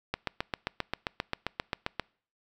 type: click train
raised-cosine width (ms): 0.3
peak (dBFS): -13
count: 15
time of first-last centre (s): 0.14-1.997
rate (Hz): 7.54
effects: noise-tail reverb RT60 0.5 s tail -26 dB re dry